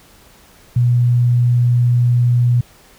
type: tone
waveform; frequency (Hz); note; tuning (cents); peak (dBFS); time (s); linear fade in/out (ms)
sine; 121.6; B2; -26; -10; 0.76-2.61; 5
effects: pink hiss -47 dBFS RMS until 2.98 s